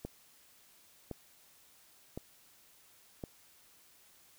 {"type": "click train", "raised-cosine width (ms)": 2, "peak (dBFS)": -26, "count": 4, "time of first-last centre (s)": [0.05, 3.238], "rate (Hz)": 0.941, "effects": ["white hiss -63 dBFS RMS until 4.38 s"]}